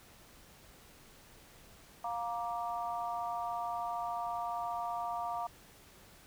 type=harmonic tone; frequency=234.8 Hz; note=A#3; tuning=13 cents sharp; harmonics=3 / 4 / 5; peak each=-37 / -39 / -41 dBFS; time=2.04-5.47 s; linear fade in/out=5 ms; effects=pink hiss -58 dBFS RMS until 6.26 s